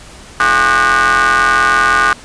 35% pulse ring-modulated tone, 129.7 Hz, C3, 15 cents flat, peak -4 dBFS, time 0.4-2.13 s, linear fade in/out 2 ms, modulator 1340 Hz, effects pink hiss -36 dBFS RMS until 2.24 s + resampled to 22050 Hz

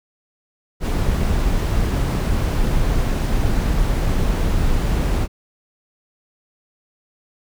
brown noise, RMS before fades -18 dBFS, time 0.8-5.28 s, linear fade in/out 50 ms, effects none

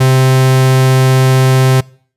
45% pulse tone, 130.8 Hz, C3, in tune, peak -6 dBFS, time 0-1.81 s, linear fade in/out 10 ms, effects noise-tail reverb RT60 0.5 s tail -24 dB re dry + resampled to 32000 Hz

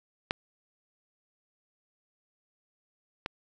clicks, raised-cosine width 0.3 ms, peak -11 / -16 dBFS, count 2, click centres 0.309 / 3.261 s, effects none

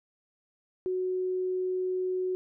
sine tone, 369.2 Hz, F#4, 4 cents flat, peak -27 dBFS, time 0.86-2.35 s, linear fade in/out 0 ms, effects none

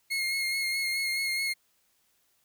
30% pulse tone with vibrato, 2152 Hz, C7, 48 cents sharp, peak -25 dBFS, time 0.1-1.54 s, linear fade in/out 20 ms, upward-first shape sine, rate 4.7 Hz, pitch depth 24 cents each way, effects white hiss -70 dBFS RMS until 2.44 s

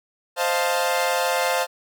sawtooth chord, F dominant seventh, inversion second, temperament equal, 523.3 / 622.3 / 698.5 / 880 Hz, C5 / Eb5 / F5 / A5, 0 / 0 / 0 / 0 cents, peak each -20 / -25 / -21 / -23 dBFS, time 0.36-1.67 s, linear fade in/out 50 ms, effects none

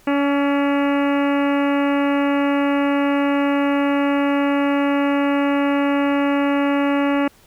harmonic tone with a mistuned harmonic, 283.1 Hz, C#4, 37 cents sharp, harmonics 1 / 2 / 3 / 4 / 5 / 6 / 7 / 8 / 9 / 10, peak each -17 / -23 / -27 / -29 / -31 / -33 / -34 / -35 / -36 / -37 dBFS, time 0.07-7.28 s, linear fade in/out 5 ms, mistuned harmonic 5, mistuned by -34 cents, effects pink hiss -52 dBFS RMS until 7.46 s

